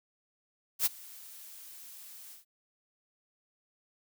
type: noise with ADSR envelope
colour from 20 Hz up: blue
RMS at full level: -25 dBFS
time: 0.79-2.45 s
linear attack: 69 ms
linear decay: 20 ms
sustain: -24 dB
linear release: 130 ms
effects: none